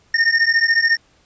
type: beating tone pair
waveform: square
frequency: 1823 / 1837 Hz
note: A#6 / A#6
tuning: -39 / -26 cents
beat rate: 14 Hz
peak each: -17 dBFS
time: 0.14-0.97 s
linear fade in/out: 5 ms
effects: pink hiss -56 dBFS RMS until 1.25 s + resampled to 16000 Hz